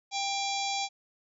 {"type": "harmonic tone with a mistuned harmonic", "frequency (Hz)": 792, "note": "G5", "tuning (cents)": 18, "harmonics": [1, 3, 4, 5, 6, 7, 8, 9], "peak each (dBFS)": [-32, -37, -38, -39, -40, -40, -41, -42], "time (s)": [0.11, 0.89], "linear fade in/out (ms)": 50, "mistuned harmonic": 4, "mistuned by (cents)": 100, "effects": []}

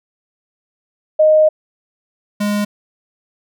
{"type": "tone pair in turn", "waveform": ["sine", "square"], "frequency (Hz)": [620, 206.5], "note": ["D#5", "G#3"], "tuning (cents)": [-6, -10], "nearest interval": "octave + perfect fifth", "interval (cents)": 1904, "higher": "first", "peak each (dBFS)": [-7, -16], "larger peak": "first", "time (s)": [[1.19, 1.49], [2.4, 2.65]], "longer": "first", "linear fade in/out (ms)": 10, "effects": []}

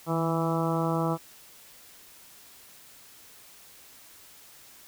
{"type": "harmonic tone with a mistuned harmonic", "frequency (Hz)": 164.81, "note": "E3", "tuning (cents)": 0, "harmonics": [1, 2, 3, 4, 5, 6, 7, 8], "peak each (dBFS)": [-28, -31, -33, -34, -35, -36, -36, -37], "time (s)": [0.06, 1.18], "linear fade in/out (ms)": 50, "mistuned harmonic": 1, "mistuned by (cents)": -38, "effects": ["white hiss -52 dBFS RMS until 4.87 s"]}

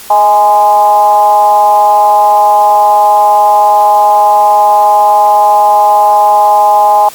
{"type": "tone with frequency modulation", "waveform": "sine", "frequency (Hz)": 830.6, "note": "G#5", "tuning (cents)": 0, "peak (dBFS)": -3, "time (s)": [0.1, 7.09], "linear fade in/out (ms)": 5, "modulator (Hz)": 201, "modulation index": 0.68, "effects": ["white hiss -30 dBFS RMS until 7.14 s", "Opus 48 kbps"]}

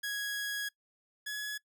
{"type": "tone pair in turn", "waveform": "sawtooth", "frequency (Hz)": [1661.2, 1690.2], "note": ["G#6", "G#6"], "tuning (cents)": [0, 30], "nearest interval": "unison", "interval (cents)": 30, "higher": "second", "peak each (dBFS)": [-30, -32], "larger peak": "first", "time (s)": [[0.03, 0.69], [1.26, 1.58]], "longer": "first", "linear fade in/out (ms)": 10, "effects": ["noise-tail reverb RT60 0.1 s tail -22 dB re dry"]}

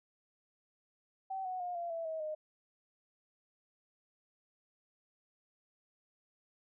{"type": "tone with pitch steps", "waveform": "sine", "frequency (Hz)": [767, 739.6, 713.2, 687.7, 663.1, 639.4, 616.6], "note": ["G5", "F#5", "F5", "F5", "E5", "D#5", "D#5"], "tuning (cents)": [-38, -1, 36, -27, 10, 47, -16], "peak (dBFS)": -36, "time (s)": [1.3, 2.35], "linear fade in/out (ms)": 10, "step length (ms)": 150, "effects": []}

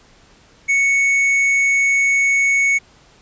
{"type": "tone with tanh clipping", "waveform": "triangle", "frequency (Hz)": 2217, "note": "C#7", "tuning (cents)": 0, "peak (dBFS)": -14, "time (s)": [0.68, 2.79], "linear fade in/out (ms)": 20, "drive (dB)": 11, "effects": ["pink hiss -50 dBFS RMS until 3.21 s", "resampled to 16000 Hz"]}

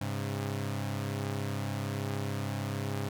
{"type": "tone pair together", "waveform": "sawtooth", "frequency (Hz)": [101.32, 134.7], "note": ["G#2", "C#3"], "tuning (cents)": [-42, -49], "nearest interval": "perfect fourth", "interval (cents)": 493, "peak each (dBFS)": [-30, -32], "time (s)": [0.01, 3.09], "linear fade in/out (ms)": 5, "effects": []}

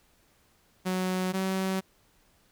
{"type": "tone pair in turn", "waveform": "sawtooth", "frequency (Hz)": [185, 189.87], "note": ["F#3", "F#3"], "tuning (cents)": [0, 45], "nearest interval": "unison", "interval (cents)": 45, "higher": "second", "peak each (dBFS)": -23, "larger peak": "neither", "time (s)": [[0.85, 1.33], [1.33, 1.81]], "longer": "neither", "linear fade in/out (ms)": 20, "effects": ["pink hiss -65 dBFS RMS until 2.51 s"]}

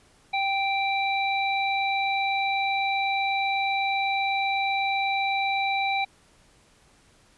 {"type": "harmonic tone", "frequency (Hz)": 784, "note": "G5", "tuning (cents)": 0, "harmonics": [1, 3, 5], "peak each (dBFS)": [-25, -27, -33], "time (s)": [0.33, 6.05], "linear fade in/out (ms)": 10, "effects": ["pink hiss -59 dBFS RMS until 7.37 s", "resampled to 24000 Hz"]}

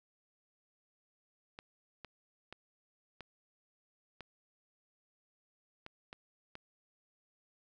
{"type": "clicks", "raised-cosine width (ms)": 0.3, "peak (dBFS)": -30, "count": 8, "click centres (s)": [1.589, 2.047, 2.526, 3.207, 4.207, 5.864, 6.129, 6.554], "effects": []}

